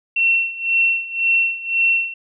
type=tone with tremolo; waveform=sine; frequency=2713 Hz; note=E7; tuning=49 cents sharp; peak=-12 dBFS; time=0.16-2.14 s; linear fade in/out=5 ms; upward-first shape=sine; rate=1.9 Hz; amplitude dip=85%; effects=none